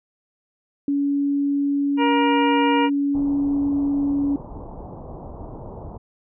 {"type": "tone", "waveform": "sine", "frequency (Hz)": 282.8, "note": "C#4", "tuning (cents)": 35, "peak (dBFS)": -18, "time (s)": [0.88, 4.36], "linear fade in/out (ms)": 2}
{"type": "harmonic tone", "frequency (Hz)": 473.6, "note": "A#4", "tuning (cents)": 27, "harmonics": [1, 2, 3, 4, 5, 6], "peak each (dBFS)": [-23, -20, -32, -32, -29, -30], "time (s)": [1.97, 2.9], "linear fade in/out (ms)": 50}
{"type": "low-pass noise", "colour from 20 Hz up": "pink", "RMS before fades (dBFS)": -36, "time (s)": [3.14, 5.98], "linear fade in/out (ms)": 10, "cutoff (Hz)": 1000, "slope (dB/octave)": 48}
{"effects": []}